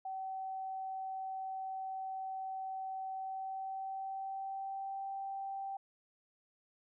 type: tone with pitch glide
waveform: sine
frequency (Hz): 764 to 781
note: G5 to G5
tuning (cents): -45 to -7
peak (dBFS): -38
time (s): 0.05-5.77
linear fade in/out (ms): 5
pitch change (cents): +38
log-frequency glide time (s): 3.12-5.06
effects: none